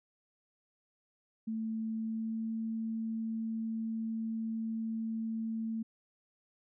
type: tone with pitch glide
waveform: sine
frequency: 222 to 223.9 Hz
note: A3 to A3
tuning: +16 to +30 cents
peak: -33 dBFS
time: 1.47-5.83 s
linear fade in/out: 10 ms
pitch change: +14 cents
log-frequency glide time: 1.92-2.51 s
effects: none